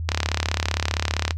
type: click train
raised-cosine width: 0.2 ms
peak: -4 dBFS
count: 44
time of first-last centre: 0.09-1.308 s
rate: 35.3 Hz
effects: noise-tail reverb RT60 0.1 s tail -19 dB re dry + added 82 Hz sine -25 dBFS peak until 1.37 s